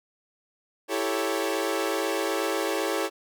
sawtooth chord, A dominant seventh, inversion second, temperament equal, 329.6 / 392 / 440 / 554.4 Hz, E4 / G4 / A4 / C#5, 0 / 0 / 0 / 0 cents, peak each -27 dBFS, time 0.88-3.1 s, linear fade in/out 50 ms, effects none

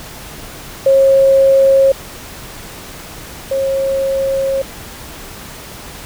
sine tone pair in turn, 541 / 541 Hz, C#5 / C#5, -42 / -42 cents, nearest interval unison, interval 0 cents, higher neither, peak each -6 / -13 dBFS, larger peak first, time 0.86-1.92 / 3.51-4.62 s, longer second, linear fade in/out 5 ms, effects pink hiss -32 dBFS RMS until 6.05 s

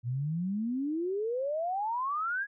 sine exponential sweep, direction up, 115.6 to 1693 Hz, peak -29 dBFS, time 0.03-2.47 s, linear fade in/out 50 ms, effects none

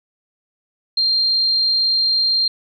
sine tone, 4186 Hz, C8, in tune, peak -14 dBFS, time 0.97-2.48 s, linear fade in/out 5 ms, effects none

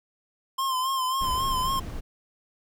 square tone with vibrato, 1047 Hz, C6, 1 cent sharp, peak -25 dBFS, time 0.58-1.8 s, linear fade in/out 10 ms, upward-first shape sine, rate 3.7 Hz, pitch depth 52 cents each way
brown noise, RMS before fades -33 dBFS, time 1.2-2.01 s, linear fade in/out 20 ms
effects none

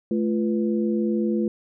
sine tone cluster, 216.8 / 344.7 / 491.1 Hz, A3 / F4 / B4, -25 / -23 / -10 cents, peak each -22 / -25 / -31 dBFS, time 0.11-1.48 s, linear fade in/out 2 ms, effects none

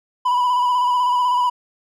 triangle tone with vibrato, 987.8 Hz, B5, in tune, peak -13 dBFS, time 0.25-1.5 s, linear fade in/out 10 ms, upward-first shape square, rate 16 Hz, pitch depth 26 cents each way, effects none

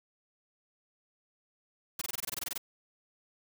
white noise bursts, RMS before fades -35 dBFS, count 13, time 1.99-2.579 s, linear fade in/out 5 ms, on 25 ms, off 22 ms, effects none

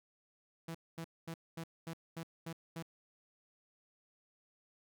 sawtooth tone bursts, 164.81 Hz, E3, in tune, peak -37 dBFS, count 8, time 0.68-2.826 s, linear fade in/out 5 ms, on 67 ms, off 230 ms, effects none

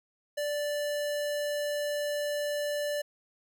square tone, 586 Hz, D5, 4 cents flat, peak -30 dBFS, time 0.37-3.02 s, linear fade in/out 10 ms, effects none

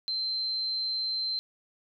sine tone, 4111 Hz, C8, 31 cents flat, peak -28 dBFS, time 0.08-1.39 s, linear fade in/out 0 ms, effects none

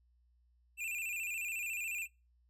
square tone with vibrato, 2547 Hz, D#7, 40 cents sharp, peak -37 dBFS, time 0.77-2.08 s, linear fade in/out 50 ms, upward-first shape square, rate 14 Hz, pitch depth 81 cents each way, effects noise-tail reverb RT60 0.3 s tail -26 dB re dry + added 60 Hz sine -67 dBFS peak until 2.49 s

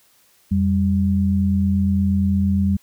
sine tone pair together, 87.31 / 196 Hz, F2 / G3, 0 / 0 cents, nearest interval octave + major second, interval 1400 cents, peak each -19 / -17 dBFS, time 0.51-2.77 s, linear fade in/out 10 ms, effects white hiss -57 dBFS RMS until 2.82 s

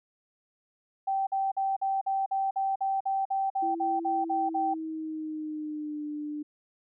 sine tone bursts, 777 Hz, G5, 16 cents flat, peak -25 dBFS, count 15, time 1.07-4.742 s, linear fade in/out 10 ms, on 200 ms, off 48 ms
sine tone with pitch glide, 332.6 to 298 Hz, E4 to D4, +16 to +25 cents, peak -32 dBFS, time 3.62-6.43 s, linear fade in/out 10 ms, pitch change -191 cents, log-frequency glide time 4.08-6.03 s
effects none

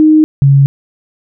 sine tone pair in turn, 310 / 138.65 Hz, D#4 / C#3, -6 / +1 cents, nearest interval octave + major second, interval 1393 cents, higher first, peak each -3 dBFS, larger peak neither, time 0-0.24 / 0.42-0.66 s, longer neither, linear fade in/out 0 ms, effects none

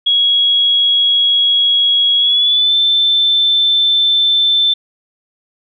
sine tone with pitch glide, 3322 to 3540 Hz, G#7 to A7, 0 to +10 cents, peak -9 dBFS, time 0.06-4.74 s, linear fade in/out 10 ms, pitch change +110 cents, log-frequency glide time 2.17-2.74 s, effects none

